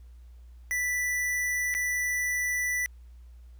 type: tone with dropouts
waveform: square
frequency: 1975.5 Hz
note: B6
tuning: in tune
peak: -27 dBFS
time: 0.71-2.86 s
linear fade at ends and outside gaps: 0 ms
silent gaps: 1.741-1.749 s
effects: added 60 Hz sine -46 dBFS peak until 3.59 s + pink hiss -70 dBFS RMS until 3.59 s